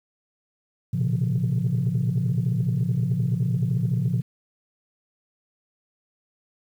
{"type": "tone cluster", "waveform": "sine", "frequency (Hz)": [115, 124.6, 138.3, 173.5], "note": ["A#2", "B2", "C#3", "F3"], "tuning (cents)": [-23, 16, -4, -11], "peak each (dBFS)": -25, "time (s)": [0.93, 4.22], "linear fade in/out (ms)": 10, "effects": ["tanh soft clip ceiling -15 dBFS", "9-bit"]}